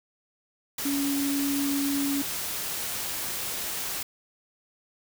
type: tone in noise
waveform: sine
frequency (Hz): 280.4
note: C#4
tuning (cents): +20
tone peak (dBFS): -25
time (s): 0.85-2.22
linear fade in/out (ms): 5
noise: white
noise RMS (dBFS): -32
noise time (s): 0.78-4.03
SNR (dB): +4
effects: none